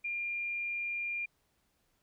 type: tone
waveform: sine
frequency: 2400 Hz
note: D7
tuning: 37 cents sharp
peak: -33 dBFS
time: 0.04-1.26 s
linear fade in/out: 10 ms
effects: pink hiss -75 dBFS RMS until 2.02 s